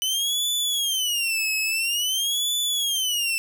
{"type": "tone with vibrato", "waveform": "sawtooth", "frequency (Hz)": 2993, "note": "F#7", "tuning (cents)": 19, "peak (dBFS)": -19, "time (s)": [0.02, 3.38], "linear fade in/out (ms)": 0, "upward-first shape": "sine", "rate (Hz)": 0.49, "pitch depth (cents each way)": 260, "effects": []}